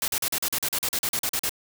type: noise bursts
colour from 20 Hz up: white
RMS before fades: -26 dBFS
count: 15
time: 0.02-1.494 s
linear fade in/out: 2 ms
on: 60 ms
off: 41 ms
effects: none